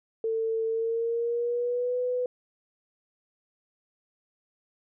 sine tone with pitch glide, 448.4 to 497.5 Hz, A4 to B4, +33 to +13 cents, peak -25 dBFS, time 0.24-2.26 s, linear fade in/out 2 ms, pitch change +180 cents, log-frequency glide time 0.68-1.98 s, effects none

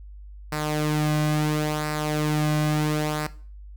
sawtooth tone with flanger, 151.8 Hz, D#3, 42 cents flat, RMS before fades -24 dBFS, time 0.52-3.27 s, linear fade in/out 5 ms, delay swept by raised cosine 0.3 to 2.3 ms, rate 0.73 Hz, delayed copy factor -0.55, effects noise-tail reverb RT60 0.4 s tail -17 dB re dry + added 50 Hz sine -39 dBFS peak until 3.76 s

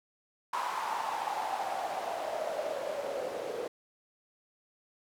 white noise with band-pass filter sweep, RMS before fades -35 dBFS, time 0.53-3.68 s, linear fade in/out 5 ms, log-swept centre 1000 to 480 Hz, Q 6.7, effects none

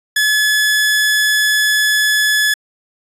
sawtooth tone, 1712 Hz, A6, 48 cents flat, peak -8 dBFS, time 0.16-2.54 s, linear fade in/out 5 ms, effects resampled to 32000 Hz

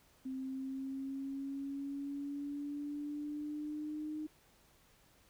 sine exponential sweep, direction up, 261.6 to 307.7 Hz, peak -38 dBFS, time 0.25-4.27 s, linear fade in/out 10 ms, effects pink hiss -67 dBFS RMS until 5.29 s

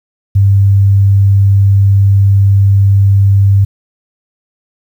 sine tone, 98.9 Hz, G2, 16 cents sharp, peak -4 dBFS, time 0.35-3.65 s, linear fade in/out 10 ms, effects 7-bit

